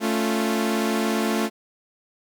sawtooth chord, A augmented, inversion none, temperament equal, 220 / 277.2 / 349.2 Hz, A3 / C#4 / E#4, 0 / 0 / 0 cents, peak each -19 / -25 / -23 dBFS, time 0-1.5 s, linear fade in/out 50 ms, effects none

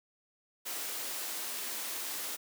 white high-pass noise, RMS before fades -38 dBFS, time 0.65-2.37 s, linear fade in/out 20 ms, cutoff 240 Hz, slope 24 dB/octave, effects none

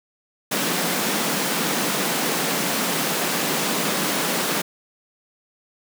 pink high-pass noise, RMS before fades -23 dBFS, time 0.51-4.62 s, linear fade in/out 10 ms, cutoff 160 Hz, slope 48 dB/octave, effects none

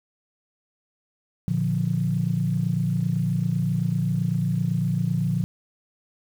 sine chord, Bb major, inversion none, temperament equal, 116.54 / 146.83 / 174.61 Hz, Bb2 / D3 / F3, 0 / 0 / 0 cents, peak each -26 / -25 / -24 dBFS, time 1.48-5.44 s, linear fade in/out 0 ms, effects tanh soft clip ceiling -11 dBFS + 8-bit

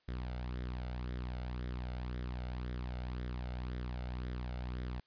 sawtooth tone with flanger, 61.74 Hz, B1, in tune, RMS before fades -40 dBFS, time 0.08-5 s, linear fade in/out 5 ms, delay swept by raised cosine 0.55 to 1.43 ms, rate 1.9 Hz, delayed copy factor +0.5, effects white hiss -75 dBFS RMS until 5.06 s + resampled to 11025 Hz

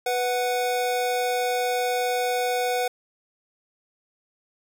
square tone pair together, 493.9 / 738.8 Hz, B4 / F#5, 0 / -3 cents, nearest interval perfect fifth, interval 697 cents, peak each -26 dBFS, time 0.06-2.88 s, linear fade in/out 5 ms, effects none

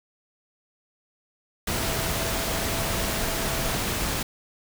sine tone in noise, 663 Hz, E5, 10 cents sharp, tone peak -36 dBFS, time 1.77-3.75 s, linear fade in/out 5 ms, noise pink, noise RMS -27 dBFS, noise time 1.67-4.23 s, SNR -12 dB, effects none

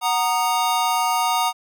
square chord, D# minor, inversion first, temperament equal with one note detuned, 740 / 932.3 / 1233.8 Hz, F#5 / A#5 / D#6, 0 / 0 / -15 cents, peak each -24 / -22 / -25 dBFS, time 0.01-1.53 s, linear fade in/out 50 ms, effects none

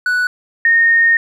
triangle / sine tone pair in turn, 1480 / 1843.8 Hz, F#6 / A#6, 0 / -19 cents, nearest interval major third, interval 381 cents, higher second, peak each -11 / -8 dBFS, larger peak second, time 0.06-0.27 / 0.65-1.17 s, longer second, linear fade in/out 2 ms, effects none

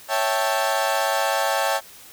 30% pulse chord, A dominant seventh, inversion first, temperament equal, 554.4 / 659.3 / 784 / 880 Hz, C#5 / E5 / G5 / A5, 0 / 0 / 0 / 0 cents, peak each -23 dBFS, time 0.08-1.81 s, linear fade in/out 50 ms, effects white hiss -45 dBFS RMS until 2.12 s

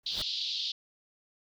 pink noise with exponential growth, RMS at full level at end -35 dBFS, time 0.03-0.22 s, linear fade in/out 5 ms, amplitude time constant 40 ms
pink band-pass noise, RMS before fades -34 dBFS, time 0.06-0.72 s, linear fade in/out 5 ms, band 3300 to 4700 Hz, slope 48 dB/octave
effects none

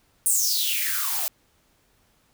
blue noise with high-pass filter sweep, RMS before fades -24 dBFS, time 0.26-1.28 s, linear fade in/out 0 ms, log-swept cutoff 9400 to 620 Hz, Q 7.3, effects pink hiss -64 dBFS RMS until 2.33 s

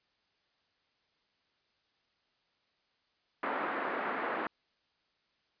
white band-pass noise, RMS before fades -35 dBFS, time 3.43-4.47 s, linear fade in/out 2 ms, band 240 to 1700 Hz, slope 24 dB/octave, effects white hiss -75 dBFS RMS until 5.6 s + resampled to 11025 Hz

